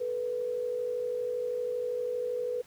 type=tone pair together; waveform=sine; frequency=440.1 / 492.7 Hz; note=A4 / B4; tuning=0 / -4 cents; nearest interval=major second; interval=196 cents; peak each=-37 / -30 dBFS; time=0-2.62 s; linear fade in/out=10 ms; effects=pink hiss -58 dBFS RMS until 2.66 s + high-pass 80 Hz 12 dB/octave